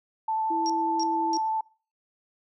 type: tone with vibrato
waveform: sine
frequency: 880 Hz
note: A5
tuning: in tune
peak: -24 dBFS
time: 0.28-1.61 s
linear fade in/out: 5 ms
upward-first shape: sine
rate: 12 Hz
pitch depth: 10 cents each way
type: tone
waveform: sine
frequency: 329.6 Hz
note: E4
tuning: in tune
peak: -29 dBFS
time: 0.5-1.38 s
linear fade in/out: 10 ms
type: tone bursts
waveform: sine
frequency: 5590 Hz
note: F8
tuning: 1 cent sharp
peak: -30 dBFS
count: 3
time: 0.66-1.368 s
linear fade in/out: 0 ms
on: 36 ms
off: 300 ms
effects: noise-tail reverb RT60 0.4 s tail -24 dB re dry